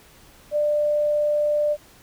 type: tone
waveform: sine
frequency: 594 Hz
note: D5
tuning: 20 cents sharp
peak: -18 dBFS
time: 0.51-1.77 s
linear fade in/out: 50 ms
effects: pink hiss -51 dBFS RMS until 2.02 s